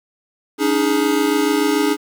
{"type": "chord", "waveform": "square", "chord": "C# suspended second", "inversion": "none", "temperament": "equal with one note detuned", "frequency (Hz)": [284.2, 311.1, 415.3], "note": ["C#4", "D#4", "G#4"], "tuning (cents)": [43, 0, 0], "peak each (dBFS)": -20, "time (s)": [0.58, 1.97], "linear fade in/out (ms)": 50, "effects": ["8-bit"]}